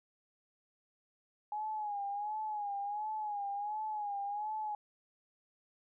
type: tone with vibrato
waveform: sine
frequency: 832 Hz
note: G#5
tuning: 3 cents sharp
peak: -35 dBFS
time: 1.52-4.75 s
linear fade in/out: 2 ms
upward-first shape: sine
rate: 1.4 Hz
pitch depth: 69 cents each way
effects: none